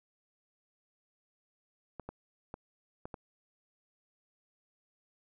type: clicks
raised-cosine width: 1 ms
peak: -27 dBFS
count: 5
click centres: 1.997 / 2.09 / 2.541 / 3.055 / 3.142 s
effects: none